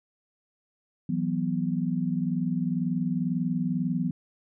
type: chord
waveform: sine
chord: E suspended second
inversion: none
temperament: equal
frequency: 164.81 / 185 / 246.9 Hz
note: E3 / F#3 / B3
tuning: 0 / 0 / 0 cents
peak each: -29 dBFS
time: 1.09-4.11 s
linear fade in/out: 5 ms
effects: none